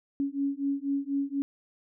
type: beating tone pair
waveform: sine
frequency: 276.8 / 280.9 Hz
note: C#4 / C#4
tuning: -2 / +23 cents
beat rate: 4.1 Hz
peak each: -30 dBFS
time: 0.2-1.42 s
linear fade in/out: 0 ms
effects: none